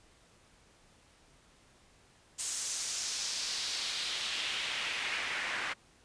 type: noise with band-pass filter sweep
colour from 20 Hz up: pink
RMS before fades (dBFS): -36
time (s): 2.38-5.74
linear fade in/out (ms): 20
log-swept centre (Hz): 7800 to 1800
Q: 1.9
effects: pink hiss -63 dBFS RMS until 6.04 s + resampled to 22050 Hz